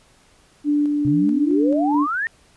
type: tone with tremolo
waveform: sine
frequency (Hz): 293.2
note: D4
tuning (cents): -3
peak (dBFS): -15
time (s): 0.64-2.07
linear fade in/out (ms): 50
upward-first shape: square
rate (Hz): 2.3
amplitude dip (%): 25
type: exponential sweep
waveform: sine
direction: up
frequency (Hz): 127.3 to 1876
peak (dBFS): -20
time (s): 1.05-2.27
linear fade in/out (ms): 0
effects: pink hiss -55 dBFS RMS until 2.56 s + resampled to 24000 Hz